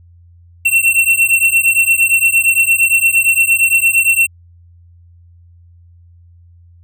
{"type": "beating tone pair", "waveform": "square", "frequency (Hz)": [2707, 2715.7], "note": ["E7", "F7"], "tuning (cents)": [45, -49], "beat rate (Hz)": 8.7, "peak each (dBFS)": -13, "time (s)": [0.65, 4.27], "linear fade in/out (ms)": 10, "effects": ["added 86 Hz sine -41 dBFS peak until 6.83 s"]}